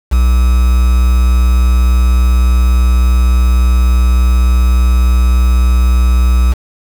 triangle tone with quantisation, 61.74 Hz, B1, in tune, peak -4 dBFS, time 0.11-6.54 s, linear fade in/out 20 ms, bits 4, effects none

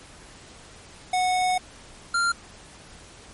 square tone pair in turn, 735 / 1387.5 Hz, F#5 / F6, -12 / -12 cents, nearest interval major seventh, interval 1100 cents, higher second, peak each -21 dBFS, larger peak neither, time 1.13-1.58 / 2.14-2.32 s, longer first, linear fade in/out 5 ms, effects pink hiss -47 dBFS RMS until 3.33 s + MP3 48 kbps

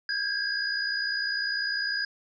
sine tone cluster, 1601 / 1661 / 4933 Hz, G6 / G#6 / D#8, +36 / 0 / -16 cents, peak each -31 dBFS, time 0.09-2.05 s, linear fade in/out 2 ms, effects none

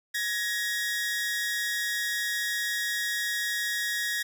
sawtooth tone pair together, 1677.6 / 1883 Hz, G#6 / A#6, +17 / +17 cents, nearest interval major second, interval 200 cents, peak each -28 / -26 dBFS, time 0.14-4.23 s, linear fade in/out 10 ms, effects none

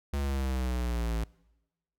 square exponential sweep, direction down, 71.4 to 55.1 Hz, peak -29 dBFS, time 0.13-1.24 s, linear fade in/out 5 ms, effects noise-tail reverb RT60 1.0 s tail -24 dB re dry

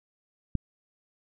click, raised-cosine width 5 ms, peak -14 dBFS, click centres 0.553 s, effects none

